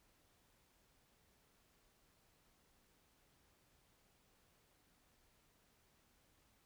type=silence; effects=pink hiss -74 dBFS RMS until 6.65 s